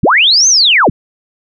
sine linear two-way sweep, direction up then down, 58.27 to 6450 to 58.27 Hz, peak -5 dBFS, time 0.03-0.9 s, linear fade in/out 5 ms, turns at 0.48 s, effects none

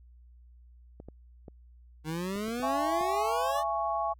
clicks, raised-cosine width 2 ms, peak -31 dBFS, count 7, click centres 1.001 / 1.086 / 1.482 / 2.359 / 2.482 / 2.599 / 3.01 s
25% pulse exponential sweep, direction up, 152.2 to 609 Hz, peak -28 dBFS, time 2.04-3.64 s, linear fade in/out 50 ms
sine chord, C# minor, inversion first, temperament equal with one note detuned, 671.9 / 830.6 / 1108.7 Hz, E5 / G#5 / C#6, +33 / 0 / 0 cents, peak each -32 dBFS, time 2.62-4.14 s, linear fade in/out 20 ms
effects added 60 Hz sine -52 dBFS peak until 4.19 s

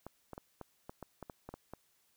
clicks, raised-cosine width 1 ms, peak -30 dBFS, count 11, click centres 0.066 / 0.333 / 0.379 / 0.613 / 0.895 / 1.027 / 1.227 / 1.298 / 1.49 / 1.54 / 1.736 s, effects white hiss -73 dBFS RMS until 2.16 s

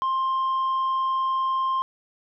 sine tone with tanh clipping, 1055 Hz, C6, 14 cents sharp, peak -22 dBFS, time 0.02-1.82 s, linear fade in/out 0 ms, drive 2 dB, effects none

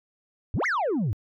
sine exponential two-way sweep, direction up then down, 71.8 to 2229 to 90.4 Hz, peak -20 dBFS, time 0.54-1.13 s, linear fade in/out 0 ms, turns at 0.66 s, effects tanh soft clip ceiling -22 dBFS

